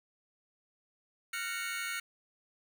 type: chord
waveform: sawtooth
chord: Gb major seventh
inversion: third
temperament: just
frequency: 1387.5 / 1480 / 1850 / 2220 Hz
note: F6 / Gb6 / Bb6 / Db7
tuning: -12 / 0 / -14 / +2 cents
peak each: -36 / -38 / -39 / -35 dBFS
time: 1.33-2 s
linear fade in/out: 5 ms
effects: none